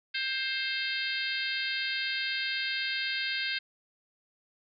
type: harmonic tone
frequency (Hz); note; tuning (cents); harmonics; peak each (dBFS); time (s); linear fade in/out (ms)
528; C5; +16; 3 / 4 / 5 / 6 / 7 / 8 / 9; -35 / -36 / -37 / -38 / -38 / -39 / -40; 0.14-3.59; 10
effects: none

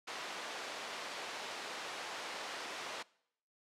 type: band-pass noise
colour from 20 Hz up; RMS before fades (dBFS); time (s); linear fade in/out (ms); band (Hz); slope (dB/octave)
pink; -44; 0.07-3.03; 10; 560 to 5100; 12
effects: noise-tail reverb RT60 0.7 s tail -23 dB re dry + low-pass 12000 Hz 12 dB/octave

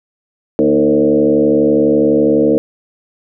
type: tone with frequency modulation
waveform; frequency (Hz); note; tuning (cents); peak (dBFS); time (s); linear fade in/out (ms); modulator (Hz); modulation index
sine; 386.1; G4; -26; -8; 0.59-2.58; 0; 72; 2.2
effects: none

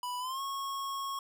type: tone with pitch glide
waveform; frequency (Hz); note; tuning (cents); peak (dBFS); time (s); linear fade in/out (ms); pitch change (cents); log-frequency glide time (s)
square; 987.8 to 1096; B5 to C#6; 0 to -20; -35; 0.03-1.19; 2; +180; 0.19-0.41
effects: none

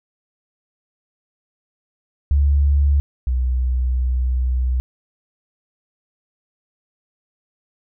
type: tone pair in turn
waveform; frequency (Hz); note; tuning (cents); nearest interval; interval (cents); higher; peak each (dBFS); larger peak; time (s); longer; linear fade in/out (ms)
sine; 71.1 / 62.92; C#2 / B1; +45 / +33; major second; 212; first; -12 / -16; first; 2.31-3 / 3.27-4.8; second; 0
effects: none

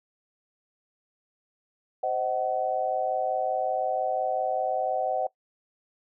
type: chord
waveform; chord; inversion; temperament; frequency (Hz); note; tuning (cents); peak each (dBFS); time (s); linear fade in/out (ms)
sine; C diminished; none; just; 523.3 / 627.9 / 753.5; C5 / Eb5 / Gb5; 0 / +16 / +31; -31 / -30 / -27; 2.03-5.27; 5
effects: noise-tail reverb RT60 0.1 s tail -19 dB re dry

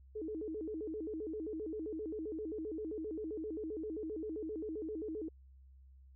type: tone with vibrato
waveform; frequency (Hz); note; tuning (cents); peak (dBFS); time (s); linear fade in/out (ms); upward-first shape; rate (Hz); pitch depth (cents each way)
sine; 370; F#4; 0; -38; 0.15-5.29; 10; square; 7.6; 260
effects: added 66 Hz sine -56 dBFS peak until 6.15 s

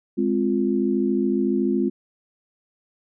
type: chord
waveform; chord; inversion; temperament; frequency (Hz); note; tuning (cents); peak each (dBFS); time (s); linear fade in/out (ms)
sine; F minor; first; equal; 207.7 / 261.6 / 349.2; Ab3 / C4 / F4; 0 / 0 / 0; -23; 0.17-1.9; 20
effects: none

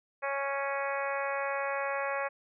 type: harmonic tone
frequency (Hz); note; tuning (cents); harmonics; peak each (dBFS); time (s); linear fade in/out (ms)
277.2; C#4; 0; 2 / 3 / 4 / 5 / 6 / 7 / 8 / 9; -34 / -38 / -37 / -41 / -39 / -41 / -42 / -44; 0.22-2.29; 20
effects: none

